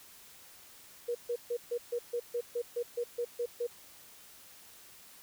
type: tone bursts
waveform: sine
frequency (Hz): 478.5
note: A#4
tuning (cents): +45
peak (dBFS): -30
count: 13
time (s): 1.08-3.67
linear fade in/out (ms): 10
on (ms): 70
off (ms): 140
effects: white hiss -55 dBFS RMS until 5.22 s